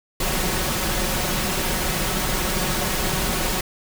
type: noise with comb filter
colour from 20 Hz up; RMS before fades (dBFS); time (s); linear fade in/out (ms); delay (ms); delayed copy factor
pink; -23; 0.2-3.61; 5; 5.4; +0.5
effects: none